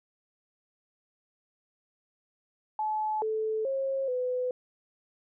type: tone with pitch steps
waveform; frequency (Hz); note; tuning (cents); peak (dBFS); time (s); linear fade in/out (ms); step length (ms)
sine; 860 / 437 / 539 / 502; A5 / A4 / C#5 / B4; -40 / -12 / -49 / +28; -27; 2.79-4.51; 2; 430
effects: none